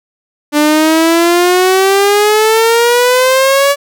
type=exponential sweep; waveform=sawtooth; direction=up; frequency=293.7 to 571 Hz; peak=-3 dBFS; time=0.52-3.76 s; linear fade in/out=50 ms; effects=none